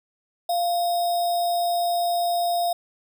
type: tone with sample-and-hold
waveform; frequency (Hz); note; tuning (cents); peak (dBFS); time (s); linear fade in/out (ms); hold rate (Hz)
sine; 695; F5; -9; -20; 0.49-2.73; 5; 4410
effects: none